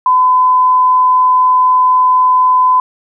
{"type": "tone", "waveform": "sine", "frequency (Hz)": 1012, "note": "B5", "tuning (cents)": 42, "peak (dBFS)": -6, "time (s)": [0.06, 2.8], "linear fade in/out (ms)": 2, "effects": []}